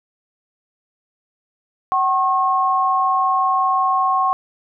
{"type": "tone pair together", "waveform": "sine", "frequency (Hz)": [757.7, 1083], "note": ["F#5", "C#6"], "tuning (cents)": [41, -41], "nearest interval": "tritone", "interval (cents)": 618, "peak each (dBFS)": [-19, -16], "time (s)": [1.92, 4.33], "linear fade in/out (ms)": 0, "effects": []}